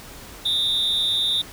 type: tone with amplitude modulation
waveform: triangle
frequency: 3665 Hz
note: A#7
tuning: 30 cents flat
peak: -13 dBFS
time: 0.45-1.42 s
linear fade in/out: 10 ms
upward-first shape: sine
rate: 229 Hz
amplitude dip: 95%
effects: tanh soft clip ceiling -9 dBFS + pink hiss -41 dBFS RMS until 1.52 s